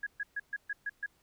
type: tone bursts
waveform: sine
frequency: 1661.2 Hz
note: G#6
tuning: in tune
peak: -32 dBFS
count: 7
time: 0.03-1.062 s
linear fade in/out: 5 ms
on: 36 ms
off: 130 ms
effects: pink hiss -70 dBFS RMS until 1.22 s